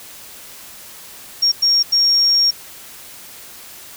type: tone bursts at uneven times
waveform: sine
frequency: 5560 Hz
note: F8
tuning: 9 cents flat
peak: -11 dBFS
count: 3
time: 1.42-1.52 / 1.62-1.83 / 1.92-2.51 s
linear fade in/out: 10 ms
effects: white hiss -38 dBFS RMS until 3.96 s